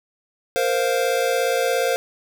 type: chord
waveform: square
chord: Bb suspended second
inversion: none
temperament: equal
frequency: 466.2 / 523.3 / 698.5 Hz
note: Bb4 / C5 / F5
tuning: 0 / 0 / 0 cents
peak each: -24 / -22 / -26 dBFS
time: 0.56-1.96 s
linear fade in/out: 0 ms
effects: none